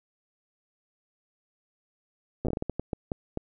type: slowing click train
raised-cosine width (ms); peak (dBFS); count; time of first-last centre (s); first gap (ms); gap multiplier
2; -16; 13; 2.45-3.374; 8; 1.37
effects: none